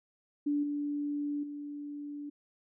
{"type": "tone with level steps", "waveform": "sine", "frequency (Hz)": 290.8, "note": "D4", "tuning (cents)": -17, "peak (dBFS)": [-27, -31, -38], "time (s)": [0.46, 2.3], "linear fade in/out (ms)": 10, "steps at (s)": [0.63, 1.43], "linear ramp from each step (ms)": 5, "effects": []}